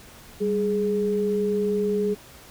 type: tone pair together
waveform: sine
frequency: 197.1 / 417.4 Hz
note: G3 / G#4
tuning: +10 / +9 cents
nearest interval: octave + minor second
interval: 1299 cents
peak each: -26 / -22 dBFS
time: 0.4-2.15 s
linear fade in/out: 20 ms
effects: pink hiss -47 dBFS RMS until 2.5 s